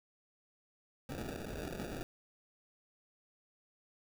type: noise with sample-and-hold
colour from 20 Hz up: blue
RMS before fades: -42 dBFS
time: 1.09-2.03 s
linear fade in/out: 2 ms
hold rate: 1050 Hz
effects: none